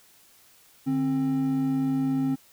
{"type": "tone pair together", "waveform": "triangle", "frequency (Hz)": [149.12, 265.7], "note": ["D3", "C4"], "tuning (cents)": [27, 27], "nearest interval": "minor seventh", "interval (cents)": 1000, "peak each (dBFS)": [-29, -21], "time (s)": [0.86, 2.36], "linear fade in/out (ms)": 20, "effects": ["white hiss -57 dBFS RMS until 2.52 s"]}